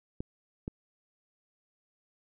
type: clicks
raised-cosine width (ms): 3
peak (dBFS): -22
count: 2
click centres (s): 0.205 / 0.679
effects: none